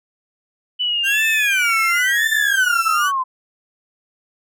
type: linear sweep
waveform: sine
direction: down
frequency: 2993 to 1011 Hz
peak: -17 dBFS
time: 0.79-3.24 s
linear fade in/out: 20 ms
type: tone with vibrato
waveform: 35% pulse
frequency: 1543 Hz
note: G6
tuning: 28 cents flat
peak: -16 dBFS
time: 1.03-3.12 s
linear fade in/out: 50 ms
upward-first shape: sine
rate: 0.96 Hz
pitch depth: 250 cents each way
effects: none